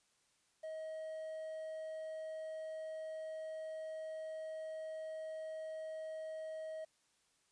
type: tone with quantisation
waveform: triangle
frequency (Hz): 633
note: D#5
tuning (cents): +30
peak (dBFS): -40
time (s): 0.63-6.85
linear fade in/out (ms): 10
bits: 11
effects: white hiss -75 dBFS RMS until 7.51 s + resampled to 22050 Hz